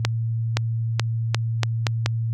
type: accelerating click train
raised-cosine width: 0.2 ms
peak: -3 dBFS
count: 7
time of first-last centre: 0.05-2.061 s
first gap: 520 ms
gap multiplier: 0.82
effects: added 114 Hz sine -21 dBFS peak until 2.33 s + high-pass 60 Hz 12 dB/octave